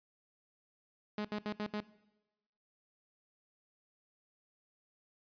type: tone bursts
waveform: sawtooth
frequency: 210 Hz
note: G#3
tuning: 19 cents sharp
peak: -31 dBFS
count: 5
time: 1.18-1.804 s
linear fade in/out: 2 ms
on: 68 ms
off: 71 ms
effects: noise-tail reverb RT60 1.0 s tail -19 dB re dry + resampled to 11025 Hz